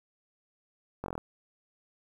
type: slowing click train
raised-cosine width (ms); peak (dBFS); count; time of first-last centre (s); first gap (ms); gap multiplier
1; -21; 7; 1.04-1.179; 21; 1.04
effects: 9-bit